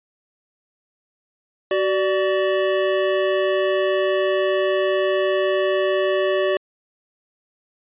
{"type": "tone pair together", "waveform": "square", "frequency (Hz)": [377.7, 587.3], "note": ["F#4", "D5"], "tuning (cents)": [36, 0], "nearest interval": "minor sixth", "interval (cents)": 764, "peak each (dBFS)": -21, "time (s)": [1.71, 6.57], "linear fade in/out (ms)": 2, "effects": ["resampled to 8000 Hz"]}